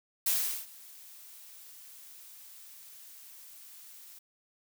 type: noise with ADSR envelope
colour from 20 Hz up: blue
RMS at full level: -27 dBFS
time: 0.26-4.19 s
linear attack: 8 ms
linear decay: 390 ms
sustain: -24 dB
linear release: 7 ms
effects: none